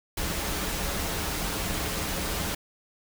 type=noise with comb filter; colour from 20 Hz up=pink; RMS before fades=-30 dBFS; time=0.17-2.55 s; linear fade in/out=5 ms; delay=8.1 ms; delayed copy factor=-0.5; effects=none